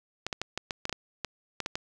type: clicks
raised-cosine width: 0.2 ms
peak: -14 dBFS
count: 12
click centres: 0.266 / 0.328 / 0.416 / 0.576 / 0.708 / 0.854 / 0.895 / 0.927 / 1.247 / 1.603 / 1.661 / 1.755 s
effects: none